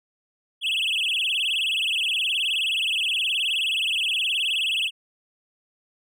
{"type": "tone with vibrato", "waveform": "triangle", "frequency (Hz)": 2960, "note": "F#7", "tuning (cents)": 0, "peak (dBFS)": -20, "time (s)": [0.61, 4.91], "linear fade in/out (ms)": 50, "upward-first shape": "sine", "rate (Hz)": 19, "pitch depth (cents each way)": 240, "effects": []}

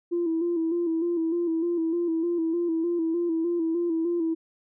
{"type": "tone with vibrato", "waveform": "sine", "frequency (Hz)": 335.6, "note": "E4", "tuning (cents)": 31, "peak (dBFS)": -22, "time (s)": [0.11, 4.35], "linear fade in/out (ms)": 20, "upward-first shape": "square", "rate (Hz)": 3.3, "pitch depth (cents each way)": 50, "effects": ["tanh soft clip ceiling -18 dBFS"]}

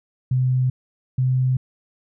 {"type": "tone pair in turn", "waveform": "sine", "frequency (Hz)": [128.1, 128.64], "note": ["C3", "C3"], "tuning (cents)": [-36, -29], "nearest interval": "unison", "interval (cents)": 7, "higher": "second", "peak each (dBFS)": -16, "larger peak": "neither", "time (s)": [[0.31, 0.7], [1.18, 1.57]], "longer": "neither", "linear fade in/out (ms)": 5, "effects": []}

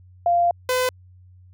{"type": "tone pair in turn", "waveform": ["sine", "sawtooth"], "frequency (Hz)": [694, 506.6], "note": ["F5", "B4"], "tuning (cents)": [-11, 44], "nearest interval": "perfect fourth", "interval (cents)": 545, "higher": "first", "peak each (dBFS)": -15, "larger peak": "neither", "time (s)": [[0.26, 0.51], [0.69, 0.89]], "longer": "first", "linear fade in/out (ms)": 2, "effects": ["added 91 Hz sine -46 dBFS peak until 1.53 s"]}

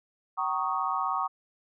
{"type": "chord", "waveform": "sine", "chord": "Eb dominant seventh", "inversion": "first", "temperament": "equal with one note detuned", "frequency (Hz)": [765.2, 932.3, 1108.7, 1244.5], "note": ["G5", "Bb5", "Db6", "Eb6"], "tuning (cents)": [-42, 0, 0, 0], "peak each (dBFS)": [-33, -33, -30, -32], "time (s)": [0.37, 1.28], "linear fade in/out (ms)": 20, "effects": []}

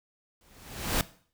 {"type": "noise with exponential growth", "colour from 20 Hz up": "pink", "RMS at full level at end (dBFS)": -24, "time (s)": [0.41, 1.01], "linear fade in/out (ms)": 1, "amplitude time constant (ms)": 130, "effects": ["noise-tail reverb RT60 0.5 s tail -18 dB re dry"]}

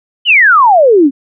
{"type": "exponential sweep", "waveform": "sine", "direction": "down", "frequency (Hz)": [3100, 257.3], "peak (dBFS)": -3, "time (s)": [0.25, 1.11], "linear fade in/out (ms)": 50, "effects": []}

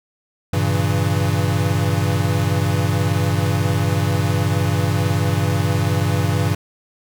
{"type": "chord", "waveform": "square", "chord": "G diminished seventh", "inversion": "none", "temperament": "equal", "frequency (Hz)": [98, 116.54, 138.59, 164.81], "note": ["G2", "Bb2", "Db3", "Fb3"], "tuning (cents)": [0, 0, 0, 0], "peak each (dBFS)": [-20, -24, -24, -24], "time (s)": [0.53, 6.55], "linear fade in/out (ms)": 5, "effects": []}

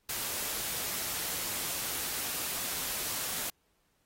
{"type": "noise", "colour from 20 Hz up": "white", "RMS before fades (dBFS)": -35, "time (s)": [0.09, 3.5], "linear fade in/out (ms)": 2, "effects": ["pink hiss -74 dBFS RMS until 4.05 s", "AAC 48 kbps"]}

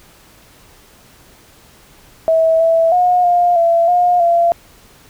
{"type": "tone with pitch steps", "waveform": "sine", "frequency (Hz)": [649, 658, 720, 705, 675, 712, 684], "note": ["E5", "E5", "F#5", "F5", "E5", "F5", "F5"], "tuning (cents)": [-27, -3, -47, 16, 41, 33, -36], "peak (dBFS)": -9, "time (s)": [2.28, 4.52], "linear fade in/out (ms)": 0, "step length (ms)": 320, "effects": ["pink hiss -46 dBFS RMS until 5.09 s"]}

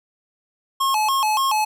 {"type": "tone with vibrato", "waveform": "square", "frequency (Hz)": 962, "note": "B5", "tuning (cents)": -46, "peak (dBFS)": -18, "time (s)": [0.8, 1.65], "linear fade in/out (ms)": 10, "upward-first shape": "square", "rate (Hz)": 3.5, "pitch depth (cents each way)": 200, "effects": []}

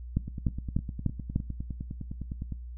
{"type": "two click trains", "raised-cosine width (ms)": 5, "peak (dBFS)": [-13, -23], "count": [5, 23], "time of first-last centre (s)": [[0.17, 1.36], [0.28, 2.523]], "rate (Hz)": [3.36, 9.81], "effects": ["noise-tail reverb RT60 0.3 s tail -20 dB re dry", "added 60 Hz sine -38 dBFS peak until 2.77 s"]}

